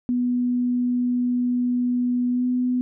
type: tone with pitch glide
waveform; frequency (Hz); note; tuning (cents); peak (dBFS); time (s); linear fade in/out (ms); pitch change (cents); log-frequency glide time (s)
sine; 246.1 to 249.8; B3 to B3; -6 to +20; -19; 0.09-2.81; 0; +26; 2.31-2.45
effects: none